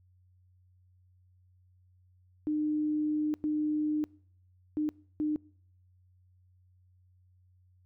sine tone bursts at uneven times, 303.1 Hz, D#4, 45 cents flat, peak -27 dBFS, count 4, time 2.47-3.34 / 3.44-4.04 / 4.77-4.89 / 5.2-5.36 s, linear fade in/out 0 ms, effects noise-tail reverb RT60 0.6 s tail -25 dB re dry + added 91 Hz sine -61 dBFS peak until 7.85 s

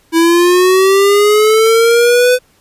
square linear sweep, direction up, 326 to 504 Hz, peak -7 dBFS, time 0.12-2.39 s, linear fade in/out 50 ms, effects pink hiss -52 dBFS RMS until 2.6 s + resampled to 32000 Hz

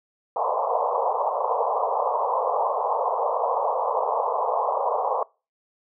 white band-pass noise, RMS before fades -24 dBFS, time 0.36-5.23 s, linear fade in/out 2 ms, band 450 to 1100 Hz, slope 96 dB/octave, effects noise-tail reverb RT60 0.3 s tail -24 dB re dry

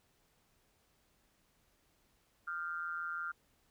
sine tone with amplitude modulation, 1389 Hz, F6, 10 cents flat, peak -33 dBFS, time 2.47-3.32 s, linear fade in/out 10 ms, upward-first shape sine, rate 166 Hz, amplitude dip 85%, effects pink hiss -73 dBFS RMS until 3.7 s

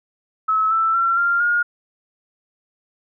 sine tone with pitch steps, 1294 / 1325.8 / 1358.3 / 1391.7 / 1425.9 Hz, E6 / E6 / F6 / F6 / F6, -32 / +10 / -49 / -6 / +36 cents, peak -15 dBFS, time 0.48-1.63 s, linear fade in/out 10 ms, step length 230 ms, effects none

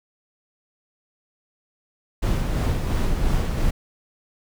brown noise with tremolo, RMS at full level -20 dBFS, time 2.22-3.71 s, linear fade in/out 10 ms, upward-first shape sine, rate 2.9 Hz, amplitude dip 35%, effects none

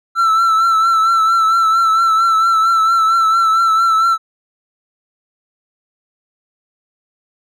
triangle tone with vibrato, 1334 Hz, E6, 20 cents sharp, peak -8 dBFS, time 0.15-4.18 s, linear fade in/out 50 ms, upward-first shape triangle, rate 4.4 Hz, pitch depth 46 cents each way, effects none

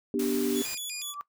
sine chord, G major, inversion first, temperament just, 245 / 294 / 392 Hz, B3 / D4 / G4, -14 / +2 / 0 cents, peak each -29 dBFS, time 0.14-0.62 s, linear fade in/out 2 ms
white noise, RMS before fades -38 dBFS, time 0.19-0.75 s, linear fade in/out 5 ms
15% pulse tone with vibrato, 2887 Hz, F#7, 43 cents flat, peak -27 dBFS, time 0.53-1.15 s, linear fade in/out 50 ms, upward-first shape square, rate 4.1 Hz, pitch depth 290 cents each way
sine tone with exponential growth, 1162 Hz, D6, 19 cents flat, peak -31 dBFS, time 0.93-1.21 s, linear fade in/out 0 ms, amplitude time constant 59 ms
effects noise-tail reverb RT60 0.1 s tail -18 dB re dry

